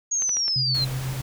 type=linear sweep; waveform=sine; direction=down; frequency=6670 to 4033 Hz; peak=-21 dBFS; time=0.11-0.85 s; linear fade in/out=10 ms
type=clicks; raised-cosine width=0.3 ms; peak=-20 dBFS; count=4; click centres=0.222 / 0.293 / 0.369 / 0.481 s
type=tone with tremolo; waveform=sine; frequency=130.81 Hz; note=C3; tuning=in tune; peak=-24 dBFS; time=0.56-1.21 s; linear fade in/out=2 ms; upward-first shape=sine; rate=8 Hz; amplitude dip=45%
type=noise; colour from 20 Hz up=pink; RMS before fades=-36 dBFS; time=0.74-1.22 s; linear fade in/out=10 ms
effects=none